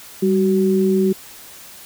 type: tone pair together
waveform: sine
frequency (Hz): 195.7 / 376.1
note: G3 / F#4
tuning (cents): -3 / +28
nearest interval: major seventh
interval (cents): 1131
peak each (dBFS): -16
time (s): 0.22-1.13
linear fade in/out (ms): 10
effects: white hiss -40 dBFS RMS until 1.85 s